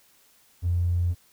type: tone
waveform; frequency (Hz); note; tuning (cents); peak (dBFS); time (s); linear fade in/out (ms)
triangle; 87.31; F2; 0; -17; 0.62-1.15; 50
effects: tanh soft clip ceiling -19 dBFS + white hiss -60 dBFS RMS until 1.32 s